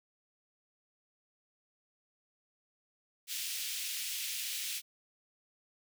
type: high-pass noise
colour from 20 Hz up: pink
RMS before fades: -38 dBFS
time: 3.27-4.82 s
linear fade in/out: 50 ms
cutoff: 2500 Hz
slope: 24 dB/octave
effects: none